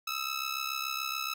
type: ring-modulated tone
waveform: 15% pulse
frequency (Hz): 1302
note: E6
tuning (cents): -22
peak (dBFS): -23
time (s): 0.07-1.34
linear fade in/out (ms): 5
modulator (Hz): 33.5
effects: none